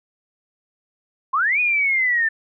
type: linear two-way sweep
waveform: sine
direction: up then down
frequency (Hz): 1000 to 2489 to 1767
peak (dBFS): -16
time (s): 1.33-2.29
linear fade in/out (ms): 10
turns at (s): 1.6
effects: none